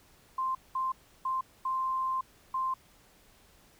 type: tone bursts at uneven times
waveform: sine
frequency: 1046.5 Hz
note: C6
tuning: in tune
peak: -28 dBFS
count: 5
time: 0.38-0.55 / 0.75-0.92 / 1.25-1.41 / 1.65-2.21 / 2.54-2.74 s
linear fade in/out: 5 ms
effects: pink hiss -61 dBFS RMS until 3.79 s